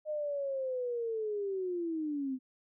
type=linear sweep; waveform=sine; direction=down; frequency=616 to 253.6 Hz; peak=-32 dBFS; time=0.05-2.39 s; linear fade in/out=50 ms; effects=none